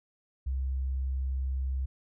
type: tone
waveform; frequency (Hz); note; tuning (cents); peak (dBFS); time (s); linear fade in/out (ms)
sine; 65.9; C2; +13; -28; 0.46-1.86; 10
effects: none